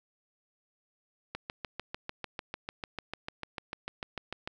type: click train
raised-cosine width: 0.3 ms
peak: -20 dBFS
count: 22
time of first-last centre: 1.35-4.475 s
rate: 6.72 Hz
effects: none